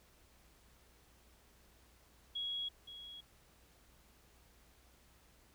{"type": "tone with echo", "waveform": "sine", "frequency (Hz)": 3322, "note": "G#7", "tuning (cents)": 0, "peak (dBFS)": -37, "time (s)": [2.35, 2.69], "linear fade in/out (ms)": 10, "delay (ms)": 520, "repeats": 1, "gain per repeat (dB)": -11, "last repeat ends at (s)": 3.21, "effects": ["added 60 Hz sine -68 dBFS peak until 5.54 s", "pink hiss -67 dBFS RMS until 5.54 s"]}